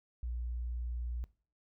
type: tone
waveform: sine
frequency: 59.8 Hz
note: A#1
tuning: 45 cents sharp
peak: -35 dBFS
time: 0.23-1.24 s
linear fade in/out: 0 ms
effects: noise-tail reverb RT60 0.4 s tail -19 dB re dry